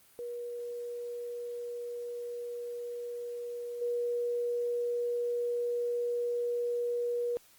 sine tone with level steps, 480 Hz, B4, 49 cents flat, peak -36 / -29 dBFS, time 0.19-7.37 s, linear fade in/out 0 ms, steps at 3.81 s, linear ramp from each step 10 ms, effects white hiss -61 dBFS RMS until 7.58 s + Opus 32 kbps

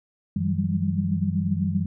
sine tone cluster, 94 / 160.9 / 178.1 / 190.9 / 198.7 Hz, F#2 / E3 / F3 / G3 / G3, +28 / -42 / +34 / -46 / +24 cents, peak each -28 dBFS, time 0.36-1.86 s, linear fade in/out 5 ms, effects none

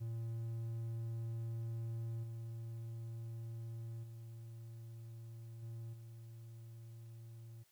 triangle tone with level steps, 114.6 Hz, A#2, 29 cents flat, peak -37 / -41 / -46 / -42 / -48 dBFS, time 0-7.64 s, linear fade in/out 20 ms, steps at 2.23 / 4.03 / 5.62 / 5.93 s, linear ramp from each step 10 ms, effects white hiss -73 dBFS RMS until 7.71 s

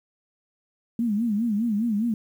sine tone with vibrato, 220 Hz, A3, in tune, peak -21 dBFS, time 0.99-2.14 s, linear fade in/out 2 ms, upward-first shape sine, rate 4.9 Hz, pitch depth 150 cents each way, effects 9-bit

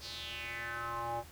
square tone with band-pass filter sweep, 117.5 Hz, A#2, 14 cents sharp, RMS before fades -40 dBFS, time 0-1.24 s, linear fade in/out 50 ms, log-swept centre 4900 to 700 Hz, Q 4.4, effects added 75 Hz sine -55 dBFS peak until 1.31 s + pink hiss -55 dBFS RMS until 1.31 s

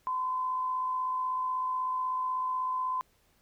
sine tone with amplitude modulation, 1022 Hz, C6, 41 cents flat, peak -27 dBFS, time 0.07-3.01 s, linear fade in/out 0 ms, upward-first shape sine, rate 56.2 Hz, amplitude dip 30%, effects pink hiss -68 dBFS RMS until 3.41 s

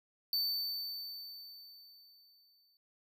square tone with exponential decay, 4545 Hz, C#8, 42 cents sharp, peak -30 dBFS, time 0.33-2.77 s, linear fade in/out 1 ms, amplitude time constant 530 ms, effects none

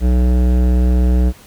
sine tone with hard clipping, 61.74 Hz, B1, in tune, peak -12 dBFS, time 0-1.33 s, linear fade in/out 50 ms, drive 15 dB, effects pink hiss -43 dBFS RMS until 1.46 s

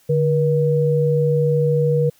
sine tone pair together, 147.78 / 480.4 Hz, D3 / B4, +11 / -48 cents, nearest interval octave + minor sixth, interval 2041 cents, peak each -17 dBFS, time 0.09-2.1 s, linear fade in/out 10 ms, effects white hiss -56 dBFS RMS until 2.19 s

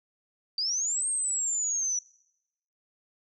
sine linear two-way sweep, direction up then down, 4626 to 8550 to 5840 Hz, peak -26 dBFS, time 0.58-1.99 s, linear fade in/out 2 ms, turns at 1.08 s, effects noise-tail reverb RT60 0.9 s tail -25 dB re dry

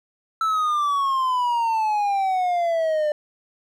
triangle exponential sweep, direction down, 1328 to 594 Hz, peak -17 dBFS, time 0.41-3.12 s, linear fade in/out 2 ms, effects none

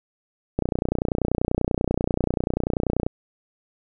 click train, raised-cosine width 2 ms, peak -8 dBFS, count 76, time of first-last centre 0.59-3.065 s, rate 30.3 Hz, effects none

